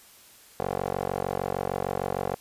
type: tone with band-pass filter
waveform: 15% pulse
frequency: 46.6 Hz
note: F#1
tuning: 13 cents sharp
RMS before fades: -30 dBFS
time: 0.6-2.35 s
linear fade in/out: 0 ms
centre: 640 Hz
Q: 2
effects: white hiss -53 dBFS RMS until 2.4 s + resampled to 32000 Hz